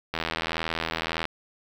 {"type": "click train", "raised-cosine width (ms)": 0.3, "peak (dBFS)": -11, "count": 92, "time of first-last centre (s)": [0.14, 1.254], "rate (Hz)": 81.7, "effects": ["7-bit"]}